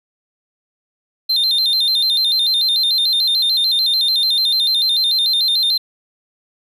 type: tone with vibrato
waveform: triangle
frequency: 3870 Hz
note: B7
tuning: 36 cents flat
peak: -12 dBFS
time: 1.29-5.78 s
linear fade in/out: 10 ms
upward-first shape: square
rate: 6.8 Hz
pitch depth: 110 cents each way
effects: none